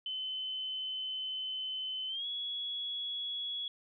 sine tone with pitch glide, 3046 to 3360 Hz, F#7 to G#7, +50 to +19 cents, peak -35 dBFS, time 0.06-3.68 s, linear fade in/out 2 ms, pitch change +169 cents, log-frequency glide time 2.08-2.26 s, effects none

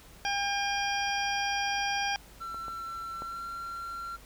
harmonic tone, 803 Hz, G5, 41 cents sharp, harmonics 1 / 2 / 3 / 4 / 6 / 7, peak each -31 / -34 / -36 / -37 / -39 / -39 dBFS, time 0.25-2.16 s, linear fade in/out 0 ms
triangle tone with pitch glide, 1348 to 1370 Hz, E6 to F6, +38 to -34 cents, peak -34 dBFS, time 2.4-4.17 s, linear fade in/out 20 ms, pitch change +28 cents, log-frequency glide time 3.18-3.44 s
clicks, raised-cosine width 1 ms, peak -31 / -29 / -26 dBFS, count 3, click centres 2.545 / 2.682 / 3.221 s
effects added 50 Hz sine -54 dBFS peak until 4.25 s + pink hiss -54 dBFS RMS until 4.25 s

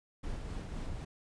brown noise with tremolo, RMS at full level -38 dBFS, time 0.23-1.05 s, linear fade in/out 10 ms, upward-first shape sine, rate 3.9 Hz, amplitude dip 30%, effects resampled to 22050 Hz

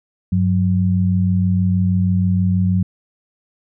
sine tone pair together, 96.8 / 183.1 Hz, G2 / F#3, -21 / -18 cents, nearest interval major seventh, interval 1103 cents, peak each -16 dBFS, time 0.32-2.83 s, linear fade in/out 5 ms, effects none

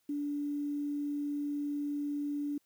sine tone with quantisation, 289.9 Hz, D4, 22 cents flat, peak -32 dBFS, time 0.09-2.58 s, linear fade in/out 5 ms, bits 10, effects white hiss -75 dBFS RMS until 2.65 s

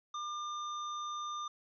square tone, 1200 Hz, D6, 37 cents sharp, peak -38 dBFS, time 0.14-1.48 s, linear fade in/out 5 ms, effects resampled to 16000 Hz + 12-bit

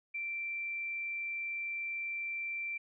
sine tone, 2349 Hz, D7, in tune, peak -35 dBFS, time 0.14-2.78 s, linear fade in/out 10 ms, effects none

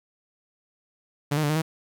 sawtooth tone with pitch steps, 144.7 / 154.6 / 146 / 154.2 / 160 Hz, D3 / D#3 / D3 / D#3 / D#3, -25 / -11 / -10 / -15 / +49 cents, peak -18 dBFS, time 1.31-1.62 s, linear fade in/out 10 ms, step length 62 ms, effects 10-bit

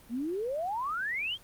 sine exponential sweep, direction up, 220 to 3322 Hz, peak -30 dBFS, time 0.09-1.38 s, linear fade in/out 50 ms, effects pink hiss -56 dBFS RMS until 1.43 s + Opus 32 kbps

